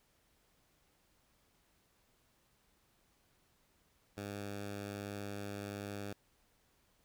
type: tone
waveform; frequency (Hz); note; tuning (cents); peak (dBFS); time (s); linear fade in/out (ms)
10% pulse; 101.3; G#2; -43; -33; 4.17-6.13; 5
effects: pink hiss -73 dBFS RMS until 7.04 s